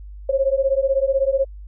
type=beating tone pair; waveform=sine; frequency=533 / 549 Hz; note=C5 / C#5; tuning=+32 / -17 cents; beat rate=16 Hz; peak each=-19 dBFS; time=0.29-1.45 s; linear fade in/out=5 ms; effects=added 50 Hz sine -34 dBFS peak until 1.67 s